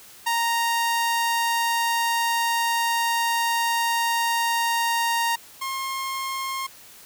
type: tone pair in turn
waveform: sawtooth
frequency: 930 / 1069.5 Hz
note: A#5 / C6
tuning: -4 / +38 cents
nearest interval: major second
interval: 242 cents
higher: second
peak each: -17 / -23 dBFS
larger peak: first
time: 0.26-5.36 / 5.61-6.67 s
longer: first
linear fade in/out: 10 ms
effects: white hiss -47 dBFS RMS until 7.05 s